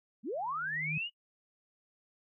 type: linear sweep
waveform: sine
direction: up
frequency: 180 to 2960 Hz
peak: -33 dBFS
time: 0.23-1.1 s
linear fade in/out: 50 ms
type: tone with exponential growth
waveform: sine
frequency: 155.56 Hz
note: D#3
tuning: in tune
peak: -32 dBFS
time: 0.33-0.98 s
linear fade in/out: 5 ms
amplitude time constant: 140 ms
effects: noise-tail reverb RT60 0.1 s tail -21 dB re dry